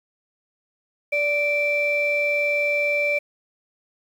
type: tone pair together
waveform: sine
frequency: 583 / 2342 Hz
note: D5 / D7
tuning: -13 / -5 cents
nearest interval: 2 octaves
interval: 2408 cents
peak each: -22 / -20 dBFS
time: 1.12-3.19 s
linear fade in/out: 10 ms
effects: tanh soft clip ceiling -13 dBFS + 8-bit